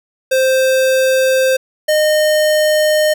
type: tone pair in turn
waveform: square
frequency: 523.3 / 612.4 Hz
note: C5 / D#5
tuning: 0 / -28 cents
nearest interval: minor third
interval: 272 cents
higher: second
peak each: -11 dBFS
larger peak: neither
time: 0.31-1.57 / 1.88-3.14 s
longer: neither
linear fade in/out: 10 ms
effects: none